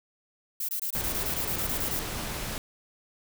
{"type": "noise bursts", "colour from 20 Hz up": "violet", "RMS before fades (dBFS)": -31, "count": 13, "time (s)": [0.6, 1.996], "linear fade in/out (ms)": 5, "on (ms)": 88, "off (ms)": 21}
{"type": "noise", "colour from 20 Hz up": "pink", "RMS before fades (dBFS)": -34, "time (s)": [0.95, 2.58], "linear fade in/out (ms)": 0}
{"effects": []}